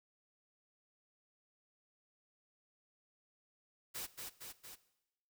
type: noise with echo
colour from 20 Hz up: white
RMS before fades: -43 dBFS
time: 3.94-4.07 s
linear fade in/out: 20 ms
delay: 230 ms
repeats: 3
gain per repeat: -3 dB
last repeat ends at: 4.76 s
effects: noise-tail reverb RT60 0.9 s tail -17 dB re dry